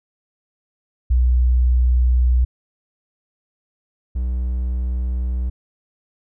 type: tone pair in turn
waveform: sine / triangle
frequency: 61.74 / 61.98 Hz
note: B1 / B1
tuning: 0 / +7 cents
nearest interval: unison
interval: 7 cents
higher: second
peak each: -12 / -17 dBFS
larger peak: first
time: 1.1-2.45 / 4.15-5.5 s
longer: neither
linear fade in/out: 10 ms
effects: none